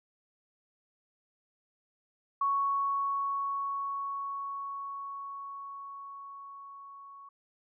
sine tone with level ramp, 1111 Hz, C#6, 4 cents sharp, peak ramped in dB -25 to -47 dBFS, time 2.41-7.29 s, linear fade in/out 5 ms, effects none

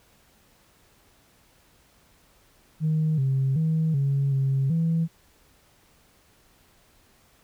sine tone with pitch steps, 156.5 / 134.1 / 159.6 / 138.6 / 135.3 / 164.4 Hz, D#3 / C3 / D#3 / C#3 / C#3 / E3, +10 / +43 / +44 / 0 / -42 / -4 cents, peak -19 dBFS, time 2.8-5.08 s, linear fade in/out 50 ms, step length 380 ms, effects tanh soft clip ceiling -17 dBFS + pink hiss -60 dBFS RMS until 7.43 s

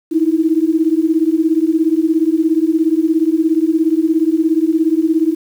sine beating tone pair, 312.7 / 329.7 Hz, D#4 / E4, +9 / 0 cents, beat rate 17 Hz, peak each -14 dBFS, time 0.11-5.35 s, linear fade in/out 20 ms, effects 7-bit

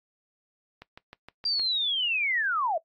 click train, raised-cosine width 0.3 ms, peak -27 dBFS, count 6, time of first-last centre 0.82-1.596 s, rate 6.44 Hz
sine linear sweep, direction down, 4776 to 609 Hz, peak -24 dBFS, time 1.45-2.78 s, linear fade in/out 5 ms
effects noise-tail reverb RT60 0.1 s tail -19 dB re dry + AAC 32 kbps

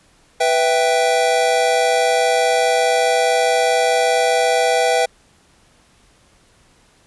square chord, E minor, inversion second, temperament equal, 493.9 / 659.3 / 784 Hz, B4 / E5 / G5, 0 / 0 / 0 cents, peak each -19 dBFS, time 0.4-5.06 s, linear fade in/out 10 ms, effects pink hiss -54 dBFS RMS until 7.06 s + resampled to 24000 Hz

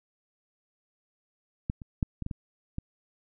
clicks, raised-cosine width 5 ms, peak -16 / -29 / -13 / -21 / -21 / -21 / -20 dBFS, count 7, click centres 1.699 / 1.818 / 2.028 / 2.223 / 2.264 / 2.312 / 2.784 s, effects none

